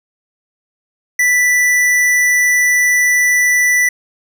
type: tone with hard clipping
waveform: sine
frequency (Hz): 1975.5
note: B6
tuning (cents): 0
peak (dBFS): -11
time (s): 1.19-3.89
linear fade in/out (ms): 5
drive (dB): 15
effects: none